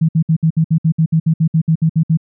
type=tone bursts; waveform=sine; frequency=160.8 Hz; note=E3; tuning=43 cents flat; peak=-9 dBFS; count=16; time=0.01-2.173 s; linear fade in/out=10 ms; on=78 ms; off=61 ms; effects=none